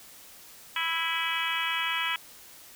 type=harmonic tone with a mistuned harmonic; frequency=329.6 Hz; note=E4; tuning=in tune; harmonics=3 / 4 / 5 / 6 / 7 / 8 / 9 / 10; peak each=-35 / -35 / -35 / -35 / -35 / -35 / -35 / -35 dBFS; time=0.76-2.16 s; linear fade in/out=2 ms; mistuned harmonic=8; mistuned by=-52 cents; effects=white hiss -50 dBFS RMS until 2.75 s